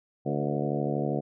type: harmonic tone with a mistuned harmonic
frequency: 72.5 Hz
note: D2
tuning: 22 cents flat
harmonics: 2 / 3 / 4 / 5 / 6 / 7 / 8 / 9 / 10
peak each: -31 / -33 / -34 / -35 / -36 / -36 / -37 / -38 / -38 dBFS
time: 0.25-1.21 s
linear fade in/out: 20 ms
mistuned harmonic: 6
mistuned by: +34 cents
effects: none